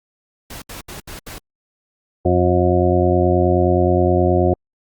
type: noise bursts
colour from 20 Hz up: pink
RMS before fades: -33 dBFS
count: 5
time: 0.5-1.384 s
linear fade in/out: 5 ms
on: 120 ms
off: 71 ms
type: harmonic tone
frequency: 89.5 Hz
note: F2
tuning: 43 cents sharp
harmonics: 1 / 2 / 3 / 4 / 6 / 7 / 8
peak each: -18 / -22 / -23 / -17 / -22 / -22 / -22 dBFS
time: 2.25-4.54 s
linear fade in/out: 5 ms
effects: Opus 48 kbps